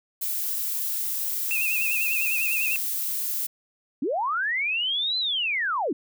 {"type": "noise", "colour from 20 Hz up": "violet", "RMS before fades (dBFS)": -28, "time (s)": [0.21, 3.47], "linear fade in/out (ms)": 10}
{"type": "tone with vibrato", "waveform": "sine", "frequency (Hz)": 2591, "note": "E7", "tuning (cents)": -30, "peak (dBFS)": -24, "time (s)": [1.51, 2.76], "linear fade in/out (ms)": 0, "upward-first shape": "sine", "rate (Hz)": 10, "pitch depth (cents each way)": 88}
{"type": "linear two-way sweep", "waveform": "sine", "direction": "up then down", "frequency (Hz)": [233.1, 4100, 233.1], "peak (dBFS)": -23, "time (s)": [4.02, 5.93], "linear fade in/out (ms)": 5, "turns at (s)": 5.18}
{"effects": []}